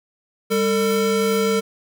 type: tone pair together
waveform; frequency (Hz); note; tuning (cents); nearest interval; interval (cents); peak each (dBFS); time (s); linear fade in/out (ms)
square; 199.7 / 448.8; G3 / A4; +32 / +34; octave + major second; 1402; -23 / -19; 0.5-1.61; 20
effects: none